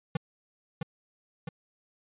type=tone with echo; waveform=square; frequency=162 Hz; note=E3; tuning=30 cents flat; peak=-26 dBFS; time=0.15-0.17 s; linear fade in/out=5 ms; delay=660 ms; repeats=2; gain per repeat=-4 dB; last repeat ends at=1.49 s; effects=resampled to 8000 Hz